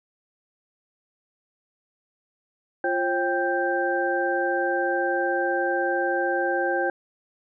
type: tone cluster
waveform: sine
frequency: 348.3 / 538 / 787 / 1571 Hz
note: F4 / C5 / G5 / G6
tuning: -5 / +48 / +7 / +3 cents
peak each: -27 dBFS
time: 2.84-6.9 s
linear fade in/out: 2 ms
effects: none